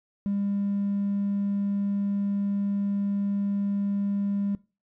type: tone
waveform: triangle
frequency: 200.7 Hz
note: G3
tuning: 41 cents sharp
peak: -21 dBFS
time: 0.26-4.55 s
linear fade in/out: 0 ms
effects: noise-tail reverb RT60 0.3 s tail -23 dB re dry + tanh soft clip ceiling -20 dBFS